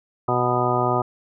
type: harmonic tone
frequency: 123.47 Hz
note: B2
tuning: in tune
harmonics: 1 / 2 / 3 / 4 / 5 / 6 / 7 / 8 / 10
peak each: -26 / -30 / -25 / -31 / -27 / -25 / -30 / -27 / -25 dBFS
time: 0.28-1.02 s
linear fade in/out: 5 ms
effects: none